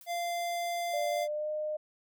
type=noise with exponential decay; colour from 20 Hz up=blue; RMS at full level=-49 dBFS; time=0.01-0.19 s; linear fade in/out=2 ms; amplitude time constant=37 ms
type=tone; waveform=square; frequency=692 Hz; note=F5; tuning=16 cents flat; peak=-32 dBFS; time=0.06-1.28 s; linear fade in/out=50 ms
type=tone with pitch glide; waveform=sine; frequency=587.3 to 610.1 Hz; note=D5 to D#5; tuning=0 to -34 cents; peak=-31 dBFS; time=0.93-1.77 s; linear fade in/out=10 ms; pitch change=+66 cents; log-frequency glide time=1.09-1.5 s
effects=none